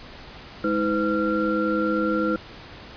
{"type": "tone cluster", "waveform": "sine", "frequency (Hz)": [209.6, 320.2, 504, 1377], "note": ["G#3", "D#4", "B4", "F6"], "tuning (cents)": [16, 50, 35, -25], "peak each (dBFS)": [-27, -24, -26, -27], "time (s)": [0.64, 2.36], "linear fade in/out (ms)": 2, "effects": ["pink hiss -42 dBFS RMS until 2.96 s", "resampled to 11025 Hz"]}